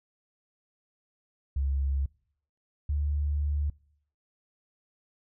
sine tone pair in turn, 68.6 / 73.07 Hz, C#2 / D2, -17 / -8 cents, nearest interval minor second, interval 109 cents, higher second, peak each -25 dBFS, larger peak neither, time 1.56-2.06 / 2.89-3.7 s, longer second, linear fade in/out 5 ms, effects noise-tail reverb RT60 0.7 s tail -25 dB re dry

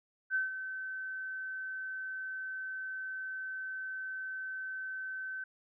sine tone with ADSR envelope, 1533 Hz, G6, 39 cents flat, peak -27 dBFS, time 0.3-5.44 s, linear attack 49 ms, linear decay 150 ms, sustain -10 dB, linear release 4 ms, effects none

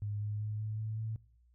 sine tone with pitch steps, 103.5 / 104.88 / 106.29 / 107.71 / 109.15 / 110.61 Hz, G#2 / G#2 / G#2 / A2 / A2 / A2, -5 / +17 / +41 / -36 / -13 / +10 cents, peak -34 dBFS, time 0.02-1.16 s, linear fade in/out 0 ms, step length 190 ms, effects noise-tail reverb RT60 0.6 s tail -23 dB re dry + added 60 Hz sine -63 dBFS peak until 1.54 s

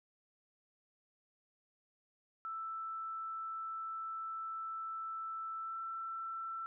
sine tone with pitch glide, 1323 to 1336.1 Hz, E6 to E6, +6 to +23 cents, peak -39 dBFS, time 2.45-6.66 s, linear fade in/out 0 ms, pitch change +17 cents, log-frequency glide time 5.6-5.78 s, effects none

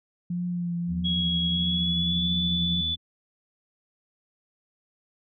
sine tone with vibrato, 174.61 Hz, F3, in tune, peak -26 dBFS, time 0.3-2.81 s, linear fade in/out 5 ms, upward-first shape triangle, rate 1.6 Hz, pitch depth 30 cents each way
harmonic tone, 81 Hz, E2, 30 cents flat, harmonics 1 / 2 / 3, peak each -33 / -39 / -43 dBFS, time 0.87-2.97 s, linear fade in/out 50 ms
sine tone with pitch glide, 3322 to 3473 Hz, G#7 to A7, 0 to -23 cents, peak -25 dBFS, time 1.04-2.96 s, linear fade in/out 20 ms, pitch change +77 cents, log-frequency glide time 1.49-2.33 s
effects none

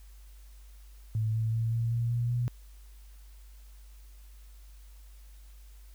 sine tone with pitch steps, 110 / 111.79 / 113.62 / 115.47 / 117.35 / 119.26 / 121.21 Hz, A2 / A2 / A#2 / A#2 / A#2 / A#2 / B2, 0 / +28 / -44 / -16 / +12 / +40 / -32 cents, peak -26 dBFS, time 1.15-2.48 s, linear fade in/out 0 ms, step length 190 ms, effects added 50 Hz sine -48 dBFS peak until 5.94 s + white hiss -63 dBFS RMS until 5.94 s

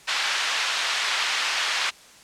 white band-pass noise, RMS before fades -25 dBFS, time 0.07-1.91 s, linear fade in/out 20 ms, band 1100 to 3600 Hz, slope 12 dB/octave, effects white hiss -49 dBFS RMS until 2.23 s + low-pass 8000 Hz 12 dB/octave

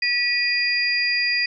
sine tone cluster, 1938 / 2470 / 4809 Hz, B6 / D#7 / D8, -33 / -13 / +40 cents, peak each -23 dBFS, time 0.02-1.46 s, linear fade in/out 5 ms, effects none

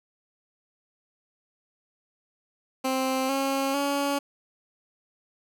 15% pulse tone with pitch steps, 262.4 / 272.1 / 282.2 Hz, C4 / C#4 / C#4, +5 / -32 / +31 cents, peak -18 dBFS, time 2.84-4.19 s, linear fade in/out 10 ms, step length 450 ms, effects none

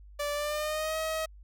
sawtooth tone with pitch glide, 583 to 635.8 Hz, D5 to D#5, -13 to +37 cents, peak -26 dBFS, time 0.19-1.26 s, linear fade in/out 10 ms, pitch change +150 cents, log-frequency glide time 0.33-0.97 s, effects added 50 Hz sine -48 dBFS peak until 1.43 s

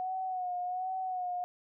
sine tone with vibrato, 735 Hz, F#5, 12 cents flat, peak -32 dBFS, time 0-1.44 s, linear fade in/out 0 ms, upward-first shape sine, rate 1.3 Hz, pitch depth 46 cents each way, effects none

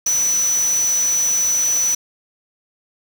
sine tone in noise, 5950 Hz, F#8, 9 cents sharp, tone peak -15 dBFS, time 0.06-1.95 s, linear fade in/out 5 ms, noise white, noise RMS -29 dBFS, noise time 0.06-1.95 s, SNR +11 dB, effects none

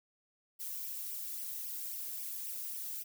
violet noise with flanger, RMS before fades -41 dBFS, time 0.59-3.04 s, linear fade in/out 20 ms, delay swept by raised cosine 0.35 to 1.85 ms, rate 3.7 Hz, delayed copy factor +0.7, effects none

